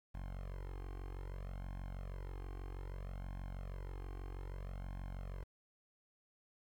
sawtooth tone with flanger, 46.25 Hz, F#1, in tune, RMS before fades -45 dBFS, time 0.14-5.44 s, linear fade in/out 10 ms, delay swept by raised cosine 1.2 to 2.6 ms, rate 0.62 Hz, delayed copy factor +0.95, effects low-pass 2000 Hz 12 dB/octave + 11-bit

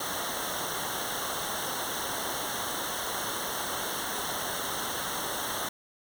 pink noise with comb filter, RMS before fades -33 dBFS, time 0-5.69 s, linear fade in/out 5 ms, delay 0.41 ms, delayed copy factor -0.95, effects none

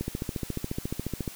click train, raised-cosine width 3 ms, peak -17 dBFS, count 19, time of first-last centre 0.01-1.278 s, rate 14.2 Hz, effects white hiss -45 dBFS RMS until 1.35 s

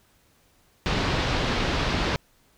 pink low-pass noise, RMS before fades -25 dBFS, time 0.86-2.16 s, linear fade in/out 0 ms, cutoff 4700 Hz, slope 24 dB/octave, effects pink hiss -62 dBFS RMS until 2.57 s

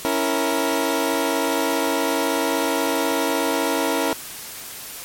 20% pulse chord, A# diminished, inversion first, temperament equal, 277.2 / 329.6 / 466.2 Hz, C#4 / E4 / A#4, 0 / 0 / 0 cents, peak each -19 dBFS, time 0.05-4.13 s, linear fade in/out 0 ms, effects white hiss -35 dBFS RMS until 5.04 s + MP3 64 kbps

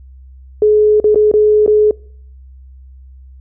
sine tone with dropouts, 424 Hz, G#4, 36 cents sharp, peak -6 dBFS, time 0.62-1.91 s, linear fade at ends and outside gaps 2 ms, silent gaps 1.001-1.042 / 1.146-1.157 / 1.315-1.338 / 1.663-1.677 s, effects noise-tail reverb RT60 0.6 s tail -25 dB re dry + added 65 Hz sine -35 dBFS peak until 3.4 s

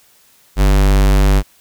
square tone, 49 Hz, G1, in tune, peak -9 dBFS, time 0.56-1.43 s, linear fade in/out 50 ms, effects white hiss -51 dBFS RMS until 1.6 s

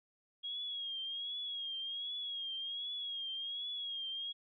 sine tone with vibrato, 3284 Hz, G#7, 20 cents flat, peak -38 dBFS, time 0.43-4.33 s, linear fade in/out 20 ms, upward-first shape triangle, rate 1.3 Hz, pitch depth 75 cents each way, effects none

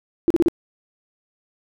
sine tone bursts, 338.2 Hz, E4, 44 cents sharp, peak -12 dBFS, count 4, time 0.28-0.484 s, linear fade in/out 0 ms, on 24 ms, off 36 ms, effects none

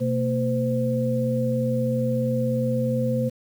sine tone cluster, 126.1 / 229.2 / 514 Hz, B2 / A#3 / C5, +36 / -29 / -31 cents, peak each -25 dBFS, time 0-3.3 s, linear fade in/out 20 ms, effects 8-bit

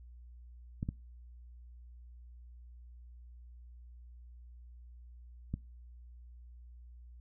clicks, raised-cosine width 5 ms, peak -22 dBFS, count 3, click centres 0.829 / 0.889 / 5.54 s, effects noise-tail reverb RT60 0.3 s tail -24 dB re dry + added 60 Hz sine -50 dBFS peak until 7.2 s

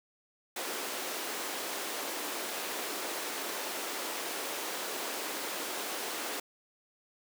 pink high-pass noise, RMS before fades -37 dBFS, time 0.56-6.4 s, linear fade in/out 5 ms, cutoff 310 Hz, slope 24 dB/octave, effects none

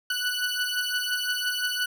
20% pulse beating tone pair, 1480 / 1485.8 Hz, F#6 / F#6, 0 / +7 cents, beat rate 5.8 Hz, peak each -23 / -25 dBFS, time 0.1-1.86 s, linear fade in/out 5 ms, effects none

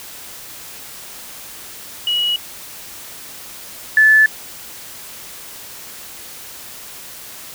sine tone pair in turn, 2913 / 1739.6 Hz, F#7 / A6, -28 / -20 cents, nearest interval major sixth, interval 892 cents, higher first, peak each -15 / -7 dBFS, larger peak second, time 2.07-2.36 / 3.97-4.26 s, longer neither, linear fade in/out 2 ms, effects white hiss -35 dBFS RMS until 7.54 s

